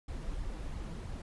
brown noise with flanger, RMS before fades -39 dBFS, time 0.08-1.22 s, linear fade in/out 5 ms, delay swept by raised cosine 0.91 to 6.31 ms, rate 3 Hz, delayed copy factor +0.55, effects resampled to 24000 Hz

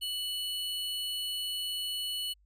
square tone pair together, 2968 / 4309 Hz, F#7 / C#8, +5 / -50 cents, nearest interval tritone, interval 645 cents, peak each -34 / -40 dBFS, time 0.01-2.34 s, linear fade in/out 20 ms, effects added 50 Hz sine -62 dBFS peak until 2.45 s

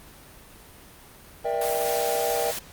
triangle chord, E half-diminished seventh, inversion second, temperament just, 474.7 / 593.3 / 659.3 / 791.1 Hz, Bb4 / D5 / E5 / G5, +31 / +18 / 0 / +16 cents, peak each -26 / -28 / -28 / -27 dBFS, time 1.44-2.52 s, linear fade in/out 20 ms
white noise, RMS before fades -32 dBFS, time 1.61-2.59 s, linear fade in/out 5 ms
effects pink hiss -48 dBFS RMS until 2.72 s + Opus 32 kbps

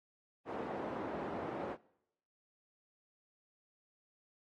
pink band-pass noise, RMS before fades -41 dBFS, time 0.45-1.77 s, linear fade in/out 50 ms, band 280 to 850 Hz, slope 12 dB/octave, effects noise-tail reverb RT60 0.8 s tail -22 dB re dry + AAC 32 kbps

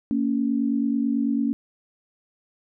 sine tone pair together, 230.7 / 279.8 Hz, A#3 / C#4, -18 / +16 cents, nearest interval minor third, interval 334 cents, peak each -23 dBFS, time 0.11-1.53 s, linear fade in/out 0 ms, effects none

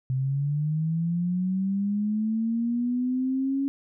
sine linear sweep, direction up, 128.3 to 277.2 Hz, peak -23 dBFS, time 0.1-3.68 s, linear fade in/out 0 ms, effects none

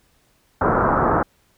white low-pass noise, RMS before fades -18 dBFS, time 0.61-1.23 s, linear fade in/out 5 ms, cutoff 1400 Hz, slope 48 dB/octave, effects pink hiss -61 dBFS RMS until 1.57 s

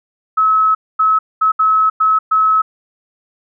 sine tone bursts at uneven times, 1290 Hz, E6, 38 cents flat, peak -9 dBFS, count 6, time 0.37-0.75 / 0.99-1.19 / 1.41-1.52 / 1.59-1.9 / 2-2.19 / 2.31-2.62 s, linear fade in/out 10 ms, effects none

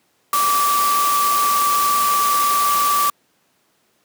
sine tone in noise, 1160 Hz, D6, 22 cents flat, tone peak -15 dBFS, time 0.33-3.1 s, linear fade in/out 2 ms, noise white, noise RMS -23 dBFS, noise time 0.33-3.1 s, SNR +5 dB, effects pink hiss -62 dBFS RMS until 4.04 s + high-pass 200 Hz 12 dB/octave

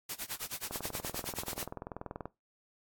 white noise with tremolo, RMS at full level -37 dBFS, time 0.09-1.67 s, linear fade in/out 5 ms, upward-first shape sine, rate 9.4 Hz, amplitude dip 100%
click train, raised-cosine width 1 ms, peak -25 dBFS, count 33, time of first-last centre 0.71-2.256 s, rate 20.7 Hz
effects noise-tail reverb RT60 0.2 s tail -19 dB re dry + AAC 64 kbps

